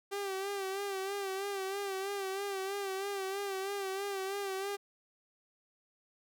sawtooth tone with vibrato, 392 Hz, G4, in tune, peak -31 dBFS, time 0.11-4.77 s, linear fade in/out 20 ms, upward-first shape sine, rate 3.1 Hz, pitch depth 54 cents each way, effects none

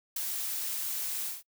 blue noise with ADSR envelope, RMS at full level -30 dBFS, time 0.16-1.43 s, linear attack 6 ms, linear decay 7 ms, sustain -4 dB, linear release 170 ms, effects noise-tail reverb RT60 0.1 s tail -26 dB re dry

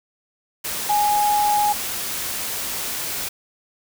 sine tone in noise, 830.6 Hz, G#5, in tune, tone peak -16 dBFS, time 0.89-1.73 s, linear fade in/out 10 ms, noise white, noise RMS -27 dBFS, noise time 0.64-3.29 s, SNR +8 dB, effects none

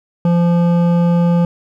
triangle tone with hard clipping, 172.3 Hz, F3, 23 cents flat, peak -12 dBFS, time 0.25-1.45 s, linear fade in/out 2 ms, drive 15 dB, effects none

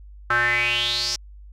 square tone with band-pass filter sweep, 119.5 Hz, A#2, 43 cents sharp, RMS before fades -22 dBFS, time 0.3-1.16 s, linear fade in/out 5 ms, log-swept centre 1400 to 5600 Hz, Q 6.8, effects added 50 Hz sine -40 dBFS peak until 1.52 s

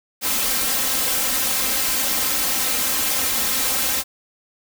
white noise with comb filter, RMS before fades -21 dBFS, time 0.21-4.04 s, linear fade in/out 50 ms, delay 3.8 ms, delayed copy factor +1, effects none

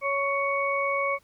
harmonic tone, 557 Hz, C#5, 8 cents sharp, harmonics 1 / 2 / 4, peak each -28 / -28 / -28 dBFS, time 0.01-1.19 s, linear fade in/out 50 ms, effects pink hiss -63 dBFS RMS until 1.23 s

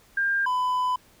sine / triangle tone pair in turn, 1600 / 1002.7 Hz, G6 / B5, +35 / +26 cents, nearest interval minor sixth, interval 809 cents, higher first, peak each -21 / -20 dBFS, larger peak second, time 0.17-0.46 / 0.46-0.96 s, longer second, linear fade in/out 5 ms, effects pink hiss -57 dBFS RMS until 1.2 s

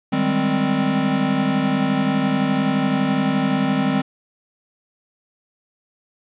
square chord, Ab major seventh, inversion second, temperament equal, 155.56 / 196 / 207.7 / 261.6 Hz, Eb3 / G3 / Ab3 / C4, 0 / 0 / 0 / 0 cents, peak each -26 / -24 / -25 / -21 dBFS, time 0.12-4.02 s, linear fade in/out 10 ms, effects resampled to 8000 Hz + 8-bit

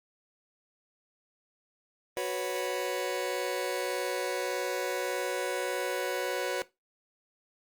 sawtooth chord, F# suspended fourth, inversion none, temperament just, 370 / 493.3 / 555 Hz, F#4 / B4 / C#5, 0 / -2 / +2 cents, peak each -30 dBFS, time 2.17-6.62 s, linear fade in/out 0 ms, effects noise-tail reverb RT60 0.2 s tail -18 dB re dry + Opus 32 kbps

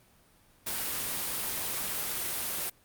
white noise, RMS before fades -33 dBFS, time 0.66-2.7 s, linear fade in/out 10 ms, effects pink hiss -62 dBFS RMS until 2.84 s + Opus 32 kbps

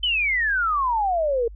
sine exponential sweep, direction down, 3094 to 450.6 Hz, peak -19 dBFS, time 0.03-1.48 s, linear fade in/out 5 ms, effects added 50 Hz sine -37 dBFS peak until 1.55 s

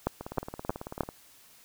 two click trains, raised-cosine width 1 ms, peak -23 / -12 dBFS, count 17 / 4, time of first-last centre 0.21-1.089 / 0.07-1.008 s, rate 18.2 / 3.2 Hz, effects white hiss -57 dBFS RMS until 1.64 s

